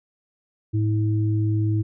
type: tone pair together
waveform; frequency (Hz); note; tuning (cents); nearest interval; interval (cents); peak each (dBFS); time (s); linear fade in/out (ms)
sine; 107.5 / 322.1; A2 / E4; -40 / -40; octave + perfect fifth; 1900; -19 / -27; 0.73-1.83; 20
effects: none